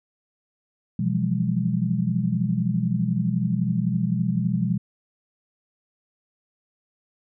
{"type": "tone cluster", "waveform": "sine", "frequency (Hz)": [124.8, 168.2, 180, 203.9], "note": ["B2", "E3", "F#3", "G#3"], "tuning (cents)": [19, 35, -47, -32], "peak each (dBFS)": -26, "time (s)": [0.99, 4.78], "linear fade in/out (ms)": 5, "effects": []}